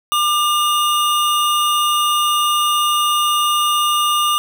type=tone pair together; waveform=square; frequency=1197 / 2847 Hz; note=D6 / F7; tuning=+33 / +33 cents; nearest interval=octave + minor third; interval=1500 cents; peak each=-16 / -20 dBFS; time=0.12-4.38 s; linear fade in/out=0 ms; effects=none